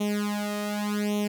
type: tone with flanger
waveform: sawtooth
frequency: 207.4 Hz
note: G#3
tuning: 2 cents flat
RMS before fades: -28 dBFS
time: 0-1.28 s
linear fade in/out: 10 ms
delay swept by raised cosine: 0.31 to 1.61 ms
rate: 0.86 Hz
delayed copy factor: +1
effects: none